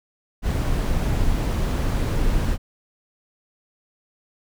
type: noise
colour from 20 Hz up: brown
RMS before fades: -21 dBFS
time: 0.42-2.58 s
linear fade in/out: 50 ms
effects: none